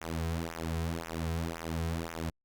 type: tone with flanger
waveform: sawtooth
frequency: 82.41 Hz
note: E2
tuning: in tune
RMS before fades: -35 dBFS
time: 0.01-2.3 s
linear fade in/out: 5 ms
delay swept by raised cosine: 0.22 to 3.52 ms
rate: 1.9 Hz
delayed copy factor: -0.95
effects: Opus 48 kbps